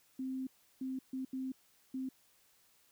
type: tone bursts at uneven times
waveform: sine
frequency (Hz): 261.6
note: C4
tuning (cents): 0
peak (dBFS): -36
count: 5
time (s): 0.19-0.47 / 0.81-0.99 / 1.13-1.25 / 1.33-1.52 / 1.94-2.09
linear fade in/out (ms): 5
effects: white hiss -69 dBFS RMS until 2.91 s